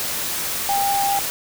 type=tone in noise; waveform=sine; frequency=798 Hz; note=G5; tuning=31 cents sharp; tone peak=-18 dBFS; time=0.69-1.19 s; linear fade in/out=0 ms; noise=white; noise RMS=-25 dBFS; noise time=0-1.3 s; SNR=+4 dB; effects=none